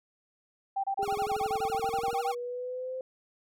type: tone bursts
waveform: sine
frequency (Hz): 784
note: G5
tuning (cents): 0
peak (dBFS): -27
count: 15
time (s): 0.76-2.322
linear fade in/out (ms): 10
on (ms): 78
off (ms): 28
type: linear sweep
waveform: sine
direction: up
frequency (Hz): 406.1 to 520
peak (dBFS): -33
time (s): 0.99-3.01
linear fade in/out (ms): 2
type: tone with vibrato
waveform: sawtooth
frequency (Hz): 1244.5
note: D#6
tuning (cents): 0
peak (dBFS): -36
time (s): 1.02-2.35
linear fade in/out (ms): 10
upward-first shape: sine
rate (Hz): 12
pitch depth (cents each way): 250
type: click train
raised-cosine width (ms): 2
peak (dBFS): -29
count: 24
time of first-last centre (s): 1.03-2.13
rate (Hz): 20.9
effects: none